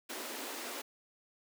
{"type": "high-pass noise", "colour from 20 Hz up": "pink", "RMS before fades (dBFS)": -42, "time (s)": [0.09, 0.82], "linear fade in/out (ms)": 10, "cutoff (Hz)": 240, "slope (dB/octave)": 96, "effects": []}